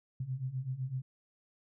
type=beating tone pair; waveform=sine; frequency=125.5 / 133.4 Hz; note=B2 / C3; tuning=+28 / +34 cents; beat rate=7.9 Hz; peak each=-39 / -36 dBFS; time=0.2-1.02 s; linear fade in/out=5 ms; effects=none